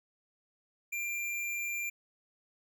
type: tone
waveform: square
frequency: 2378 Hz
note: D7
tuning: 21 cents sharp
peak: -34 dBFS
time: 0.92-1.9 s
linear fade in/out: 10 ms
effects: none